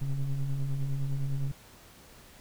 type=ring-modulated tone; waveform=triangle; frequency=66.4 Hz; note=C2; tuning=26 cents sharp; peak=-22 dBFS; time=0.01-1.52 s; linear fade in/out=10 ms; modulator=71.3 Hz; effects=pink hiss -54 dBFS RMS until 2.4 s